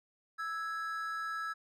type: tone pair together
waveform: triangle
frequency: 1318.5 / 1661.2 Hz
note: E6 / G#6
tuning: 0 / 0 cents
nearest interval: major third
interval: 400 cents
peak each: -35 / -38 dBFS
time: 0.38-1.54 s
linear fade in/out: 20 ms
effects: none